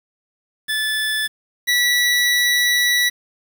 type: tone pair in turn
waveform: 25% pulse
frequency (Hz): 1738 / 1950.8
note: A6 / B6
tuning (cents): -22 / -22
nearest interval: major second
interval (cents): 200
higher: second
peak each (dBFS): -15 / -11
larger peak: second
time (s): 0.68-1.28 / 1.67-3.1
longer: second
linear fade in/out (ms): 20
effects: 7-bit